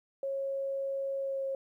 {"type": "tone with pitch glide", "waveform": "sine", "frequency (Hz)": [546, 540.4], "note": ["C#5", "C#5"], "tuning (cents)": [-26, -44], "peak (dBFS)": -31, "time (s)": [0.23, 1.55], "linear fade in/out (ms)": 2, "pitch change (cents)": -18, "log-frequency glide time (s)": [1.19, 1.44], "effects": ["12-bit"]}